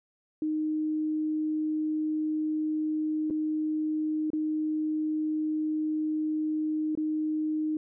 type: tone with dropouts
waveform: sine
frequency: 309.2 Hz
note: D#4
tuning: 11 cents flat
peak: -26 dBFS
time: 0.42-7.77 s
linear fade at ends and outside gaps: 2 ms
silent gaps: 3.301-3.307 / 4.303-4.332 / 6.952-6.974 s
effects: none